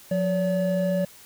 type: tone pair together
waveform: triangle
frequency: 179.1 / 571.2 Hz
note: F3 / D5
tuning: +44 / -48 cents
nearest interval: octave + minor sixth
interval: 2008 cents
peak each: -22 dBFS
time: 0.11-1.05 s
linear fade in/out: 5 ms
effects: white hiss -49 dBFS RMS until 1.25 s